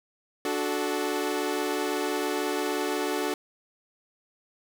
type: chord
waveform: sawtooth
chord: D major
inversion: none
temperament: equal with one note detuned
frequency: 293.7 / 370 / 436 Hz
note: D4 / F#4 / A4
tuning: 0 / 0 / -16 cents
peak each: -27 dBFS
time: 0.45-3.34 s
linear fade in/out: 2 ms
effects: none